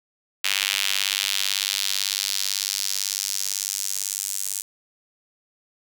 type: tone with high-pass filter sweep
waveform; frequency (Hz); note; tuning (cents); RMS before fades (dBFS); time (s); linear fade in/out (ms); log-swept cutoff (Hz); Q
sawtooth; 98; G2; 0; -26; 0.44-4.62; 5; 2700 to 7800; 1.7
effects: none